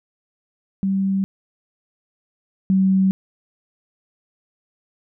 sine tone pair in turn, 193.7 / 190.7 Hz, G3 / G3, -20 / -47 cents, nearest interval unison, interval 27 cents, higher first, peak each -17 / -13 dBFS, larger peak second, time 0.83-1.24 / 2.7-3.11 s, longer neither, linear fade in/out 0 ms, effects none

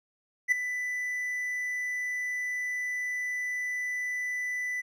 triangle tone with ADSR envelope, 1989 Hz, B6, 12 cents sharp, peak -16 dBFS, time 0.48-4.82 s, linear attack 39 ms, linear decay 7 ms, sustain -12 dB, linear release 22 ms, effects none

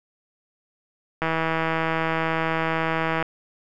click train, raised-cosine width 0.5 ms, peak -9 dBFS, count 326, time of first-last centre 1.22-3.226 s, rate 162 Hz, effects none

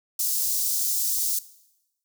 white high-pass noise, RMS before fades -25 dBFS, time 0.19-1.39 s, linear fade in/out 5 ms, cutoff 5100 Hz, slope 24 dB/octave, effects noise-tail reverb RT60 0.9 s tail -18 dB re dry

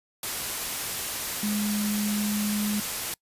sine tone in noise, 208.4 Hz, G#3, 6 cents sharp, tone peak -25 dBFS, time 1.43-2.8 s, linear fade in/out 2 ms, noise white, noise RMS -31 dBFS, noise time 0.23-3.14 s, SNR +3 dB, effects noise-tail reverb RT60 0.1 s tail -26 dB re dry + resampled to 32000 Hz

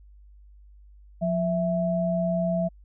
sine tone pair together, 177.06 / 659.3 Hz, F3 / E5, +24 / 0 cents, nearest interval octave + major seventh, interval 2276 cents, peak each -25 dBFS, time 1.21-2.69 s, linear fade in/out 20 ms, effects added 50 Hz sine -48 dBFS peak until 2.84 s

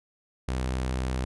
sawtooth tone, 63.9 Hz, C2, 40 cents flat, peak -23 dBFS, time 0.48-1.25 s, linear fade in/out 5 ms, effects resampled to 24000 Hz

